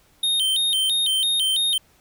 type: tone with vibrato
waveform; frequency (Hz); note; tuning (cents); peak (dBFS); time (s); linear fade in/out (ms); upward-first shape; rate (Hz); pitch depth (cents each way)
square; 3396; G#7; +38; -19; 0.23-1.78; 5; square; 3; 150
effects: pink hiss -58 dBFS RMS until 2 s